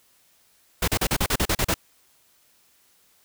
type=noise bursts; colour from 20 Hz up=pink; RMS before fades=-22 dBFS; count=10; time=0.82-1.742 s; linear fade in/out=5 ms; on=58 ms; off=38 ms; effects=white hiss -61 dBFS RMS until 3.24 s